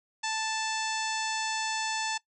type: harmonic tone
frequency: 880 Hz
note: A5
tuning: in tune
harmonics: 1 / 2 / 3 / 4 / 5 / 6 / 7 / 8 / 9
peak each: -33 / -36 / -38 / -39 / -40 / -41 / -41 / -42 / -43 dBFS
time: 0.23-2.18 s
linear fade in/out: 10 ms
effects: noise-tail reverb RT60 0.1 s tail -19 dB re dry